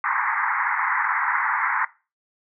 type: band-pass noise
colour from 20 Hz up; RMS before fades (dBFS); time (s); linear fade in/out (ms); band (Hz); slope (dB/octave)
pink; -23; 0.04-1.85; 2; 850 to 2100; 96
effects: noise-tail reverb RT60 0.3 s tail -19 dB re dry